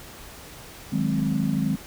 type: chord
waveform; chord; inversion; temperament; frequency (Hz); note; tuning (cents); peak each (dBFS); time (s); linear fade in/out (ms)
sine; Ab dominant seventh; second; equal; 155.56 / 185 / 207.7 / 261.6; Eb3 / Gb3 / Ab3 / C4; 0 / 0 / 0 / 0; -26 / -28 / -25 / -27; 0.92-1.76; 10
effects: tanh soft clip ceiling -11 dBFS + pink hiss -43 dBFS RMS until 1.86 s